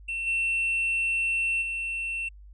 triangle tone with level steps, 2700 Hz, E7, 41 cents sharp, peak -27 / -22 / -27 dBFS, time 0.08-2.29 s, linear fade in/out 10 ms, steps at 0.26 / 1.61 s, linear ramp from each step 20 ms, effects added 50 Hz sine -45 dBFS peak until 2.53 s + resampled to 24000 Hz

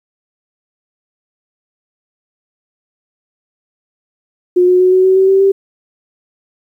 sine tone with pitch steps, 359.3 / 363.7 / 368.1 / 372.6 / 377.2 / 381.8 / 386.4 / 391.1 Hz, F4 / F#4 / F#4 / F#4 / F#4 / G4 / G4 / G4, +49 / -30 / -9 / +12 / +33 / -46 / -25 / -4 cents, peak -6 dBFS, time 4.56-5.52 s, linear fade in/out 10 ms, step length 120 ms, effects 8-bit

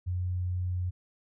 sine tone, 90.3 Hz, F#2, 42 cents flat, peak -28 dBFS, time 0.06-0.91 s, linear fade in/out 20 ms, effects none

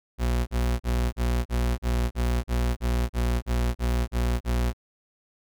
40% pulse tone bursts, 60.1 Hz, B1, 46 cents flat, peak -21 dBFS, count 14, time 0.18-4.734 s, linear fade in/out 50 ms, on 290 ms, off 38 ms, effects none

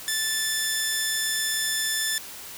10% pulse tone, 1757 Hz, A6, 3 cents flat, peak -15 dBFS, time 0.08-2.18 s, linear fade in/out 0 ms, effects white hiss -40 dBFS RMS until 2.57 s

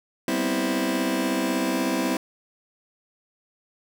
sawtooth chord, C major seventh, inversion second, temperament just, 196.22 / 245.3 / 261.6 / 327 Hz, G3 / B3 / C4 / E4, +2 / -12 / 0 / -14 cents, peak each -26 / -28 / -22 / -23 dBFS, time 0.28-2.17 s, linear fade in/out 2 ms, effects none

